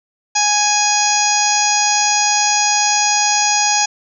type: harmonic tone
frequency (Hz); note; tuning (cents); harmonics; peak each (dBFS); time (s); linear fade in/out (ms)
830.6; G#5; 0; 1 / 2 / 3 / 4 / 5 / 6 / 7 / 8; -17 / -25 / -22 / -27 / -28 / -21 / -23 / -17; 0.35-3.86; 10
effects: none